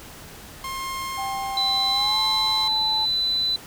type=tone with tremolo; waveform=sawtooth; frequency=1064 Hz; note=C6; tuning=29 cents sharp; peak=-24 dBFS; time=0.64-2.68 s; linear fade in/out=2 ms; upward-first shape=sine; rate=0.78 Hz; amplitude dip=35%
type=tone with pitch glide; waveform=sine; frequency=784 to 869.9 Hz; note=G5 to A5; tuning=0 to -20 cents; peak=-27 dBFS; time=1.17-3.06 s; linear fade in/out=20 ms; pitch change=+180 cents; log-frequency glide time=1.91-2.19 s
type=tone; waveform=sine; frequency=4000 Hz; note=B7; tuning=21 cents sharp; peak=-20 dBFS; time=1.57-3.56 s; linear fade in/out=2 ms
effects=pink hiss -42 dBFS RMS until 3.66 s